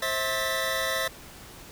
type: tone cluster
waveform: 25% pulse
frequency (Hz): 530 / 648 / 1772 / 1968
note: C5 / E5 / A6 / B6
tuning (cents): +22 / -30 / +12 / -7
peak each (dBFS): -28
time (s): 0.02-1.08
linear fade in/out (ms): 5
effects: pink hiss -46 dBFS RMS until 1.71 s